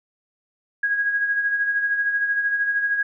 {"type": "tone with tremolo", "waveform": "sine", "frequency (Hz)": 1647, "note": "G#6", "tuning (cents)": -15, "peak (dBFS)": -17, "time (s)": [0.83, 3.03], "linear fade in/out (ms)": 5, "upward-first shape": "sine", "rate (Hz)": 13, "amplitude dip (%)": 50, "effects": []}